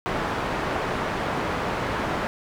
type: low-pass noise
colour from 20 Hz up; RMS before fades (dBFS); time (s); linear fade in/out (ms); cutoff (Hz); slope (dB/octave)
white; -27; 0.06-2.27; 0; 1200; 12
effects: none